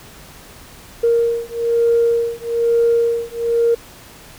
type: beating tone pair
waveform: sine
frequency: 466.2 / 467.3 Hz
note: A#4 / A#4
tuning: 0 / +4 cents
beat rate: 1.1 Hz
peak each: -16 dBFS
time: 1.03-3.75 s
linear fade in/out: 10 ms
effects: tanh soft clip ceiling -6 dBFS + pink hiss -41 dBFS RMS until 4.38 s